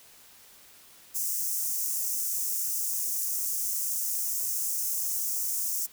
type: high-pass noise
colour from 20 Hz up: white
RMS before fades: -30 dBFS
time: 1.14-5.87 s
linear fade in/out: 20 ms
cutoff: 5700 Hz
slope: 48 dB/octave
effects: white hiss -54 dBFS RMS until 5.92 s